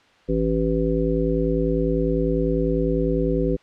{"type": "harmonic tone", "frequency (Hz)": 55, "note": "A1", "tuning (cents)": 0, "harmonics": [1, 3, 5, 7, 9], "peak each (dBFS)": [-25, -25, -25, -25, -25], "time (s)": [0.28, 3.57], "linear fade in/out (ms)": 20, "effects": ["white hiss -55 dBFS RMS until 3.62 s", "low-pass 3000 Hz 12 dB/octave"]}